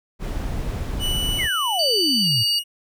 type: noise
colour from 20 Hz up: brown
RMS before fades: -26 dBFS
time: 0.19-1.49 s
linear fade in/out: 50 ms
type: tone with pitch glide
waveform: 45% pulse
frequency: 2961 to 2875 Hz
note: F#7 to F7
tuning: +1 to +50 cents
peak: -23 dBFS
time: 0.99-2.64 s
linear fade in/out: 50 ms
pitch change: -51 cents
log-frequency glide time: 2.21-2.27 s
type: exponential sweep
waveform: sine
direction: down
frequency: 2288 to 104.3 Hz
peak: -22 dBFS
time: 1.38-2.44 s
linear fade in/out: 20 ms
type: tone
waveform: sine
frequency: 4597 Hz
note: D8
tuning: 38 cents flat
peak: -19 dBFS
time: 1.79-2.59 s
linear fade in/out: 5 ms
effects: none